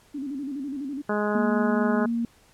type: tone with vibrato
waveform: sine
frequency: 277.2 Hz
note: C#4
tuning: in tune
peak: -29 dBFS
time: 0.14-1.02 s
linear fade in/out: 10 ms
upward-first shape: square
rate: 12 Hz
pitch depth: 88 cents each way
type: harmonic tone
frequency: 208.9 Hz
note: G#3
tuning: 10 cents sharp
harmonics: 1 / 2 / 3 / 4 / 5 / 6 / 7 / 8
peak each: -27 / -28 / -30 / -34 / -34 / -35 / -33 / -40 dBFS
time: 1.09-2.06 s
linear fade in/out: 5 ms
type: tone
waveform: sine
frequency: 233.1 Hz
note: A#3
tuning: in tune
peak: -23 dBFS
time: 1.35-2.25 s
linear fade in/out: 2 ms
effects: pink hiss -58 dBFS RMS until 2.53 s + low-pass 12000 Hz 12 dB/octave